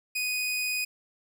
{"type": "tone", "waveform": "sawtooth", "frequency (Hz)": 2489, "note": "D#7", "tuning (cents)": 0, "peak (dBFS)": -24, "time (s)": [0.15, 0.85], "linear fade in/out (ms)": 10, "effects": []}